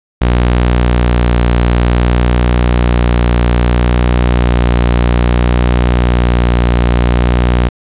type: tone with vibrato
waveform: sawtooth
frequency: 60.1 Hz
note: B1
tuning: 46 cents flat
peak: -4 dBFS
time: 0.21-7.69 s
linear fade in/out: 10 ms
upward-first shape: sine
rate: 0.58 Hz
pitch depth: 14 cents each way
effects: resampled to 8000 Hz + 7-bit